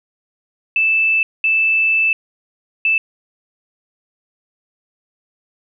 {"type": "tone bursts at uneven times", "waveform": "sine", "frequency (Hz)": 2637, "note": "E7", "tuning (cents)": 0, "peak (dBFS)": -12, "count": 3, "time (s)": [[0.76, 1.23], [1.44, 2.13], [2.85, 2.98]], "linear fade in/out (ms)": 2, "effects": []}